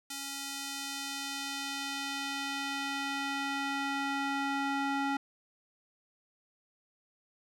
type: tone with band-pass filter sweep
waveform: square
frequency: 277.2 Hz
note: C#4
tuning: in tune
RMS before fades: -35 dBFS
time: 0.1-5.17 s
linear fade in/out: 5 ms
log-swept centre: 7400 to 1100 Hz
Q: 0.72
effects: none